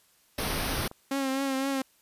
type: band-stop noise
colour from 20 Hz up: pink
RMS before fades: -30 dBFS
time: 0.38-0.88 s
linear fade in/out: 5 ms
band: 6100 to 8600 Hz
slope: 96 dB/octave
type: click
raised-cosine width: 1 ms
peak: -28 dBFS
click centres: 0.914 s
type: tone with vibrato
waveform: sawtooth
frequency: 269.9 Hz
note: C#4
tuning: 46 cents flat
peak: -23 dBFS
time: 1.11-1.82 s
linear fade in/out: 5 ms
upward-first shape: triangle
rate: 3.9 Hz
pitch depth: 46 cents each way
effects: white hiss -64 dBFS RMS until 2.01 s + resampled to 32000 Hz